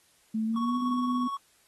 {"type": "tone with pitch glide", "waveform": "sine", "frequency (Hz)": [220, 248.4], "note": ["A3", "B3"], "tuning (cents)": [0, 10], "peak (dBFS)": -26, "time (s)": [0.34, 1.28], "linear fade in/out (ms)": 10, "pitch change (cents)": 210, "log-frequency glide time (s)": [0.45, 0.77]}
{"type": "tone with tremolo", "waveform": "triangle", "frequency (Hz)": 1111, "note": "C#6", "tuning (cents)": 4, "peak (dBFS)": -27, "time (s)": [0.56, 1.37], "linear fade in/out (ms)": 2, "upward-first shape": "sine", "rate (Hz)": 17, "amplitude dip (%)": 40}
{"effects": ["white hiss -64 dBFS RMS until 1.67 s", "AAC 32 kbps"]}